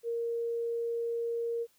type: tone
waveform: sine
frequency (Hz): 466.2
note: A#4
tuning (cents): 0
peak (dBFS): -30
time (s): 0.03-1.67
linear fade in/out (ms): 50
effects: white hiss -68 dBFS RMS until 1.78 s